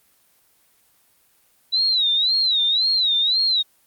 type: tone with vibrato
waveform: sine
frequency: 3913 Hz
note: B7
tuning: 17 cents flat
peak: -16 dBFS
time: 1.72-3.63 s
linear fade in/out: 20 ms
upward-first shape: sine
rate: 1.9 Hz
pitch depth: 150 cents each way
effects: white hiss -60 dBFS RMS until 3.86 s + Opus 24 kbps